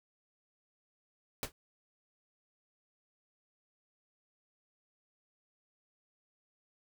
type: noise with exponential decay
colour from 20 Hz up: pink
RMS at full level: -31 dBFS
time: 1.43-1.52 s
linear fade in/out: 1 ms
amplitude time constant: 19 ms
effects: none